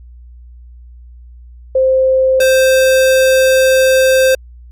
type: tone pair in turn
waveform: sine / square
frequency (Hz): 523.3 / 523.3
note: C5 / C5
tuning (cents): 0 / 0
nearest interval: unison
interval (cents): 0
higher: neither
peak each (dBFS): -8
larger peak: neither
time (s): 1.75-2.4 / 2.4-4.35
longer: second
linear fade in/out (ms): 5
effects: added 60 Hz sine -34 dBFS peak until 4.71 s + AAC 64 kbps